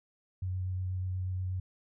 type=tone with vibrato; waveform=sine; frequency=92.4 Hz; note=F#2; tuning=2 cents flat; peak=-31 dBFS; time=0.42-1.6 s; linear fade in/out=5 ms; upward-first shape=square; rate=8.3 Hz; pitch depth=10 cents each way; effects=none